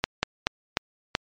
slowing click train, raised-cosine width 0.2 ms, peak -3 dBFS, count 5, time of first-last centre 0.04-1.151 s, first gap 190 ms, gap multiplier 1.26, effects low-pass 5000 Hz 12 dB/octave + MP3 64 kbps

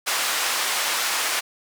pink band-pass noise, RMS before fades -24 dBFS, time 0.06-1.41 s, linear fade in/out 20 ms, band 1000 to 12000 Hz, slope 12 dB/octave, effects none

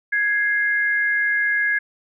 sine tone pair together, 1660.5 / 2106 Hz, G#6 / C7, -1 / +11 cents, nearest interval major third, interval 412 cents, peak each -18 / -24 dBFS, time 0.12-1.79 s, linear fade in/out 10 ms, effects none

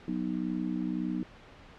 sine chord, B major, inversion second, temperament just, 185.21 / 246.9 / 308.7 Hz, F#3 / B3 / D#4, +2 / 0 / -14 cents, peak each -34 dBFS, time 0.08-1.23 s, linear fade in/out 2 ms, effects pink hiss -52 dBFS RMS until 1.78 s + low-pass 3000 Hz 12 dB/octave

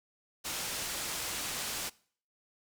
white low-pass noise, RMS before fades -37 dBFS, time 0.44-1.9 s, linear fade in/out 20 ms, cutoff 9500 Hz, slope 12 dB/octave, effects noise-tail reverb RT60 0.5 s tail -22 dB re dry

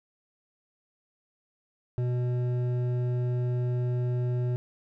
sine tone with hard clipping, 123.47 Hz, B2, in tune, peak -27 dBFS, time 1.98-4.56 s, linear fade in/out 0 ms, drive 9 dB, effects none

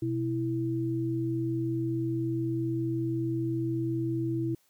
sine tone pair together, 125 / 329.6 Hz, B2 / E4, +21 / 0 cents, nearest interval octave + perfect fourth, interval 1679 cents, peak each -31 / -29 dBFS, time 0.02-4.55 s, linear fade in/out 5 ms, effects white hiss -68 dBFS RMS until 4.69 s

